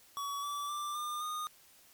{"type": "tone with pitch steps", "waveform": "square", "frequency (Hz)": [1131, 1154.8, 1179, 1203.8, 1229.1], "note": ["C#6", "D6", "D6", "D6", "D#6"], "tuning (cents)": [34, -30, 6, 42, -22], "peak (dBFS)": -36, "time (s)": [0.17, 1.47], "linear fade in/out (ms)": 0, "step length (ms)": 260, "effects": ["white hiss -61 dBFS RMS until 1.93 s", "MP3 96 kbps"]}